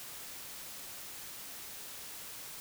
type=silence; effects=white hiss -46 dBFS RMS until 2.6 s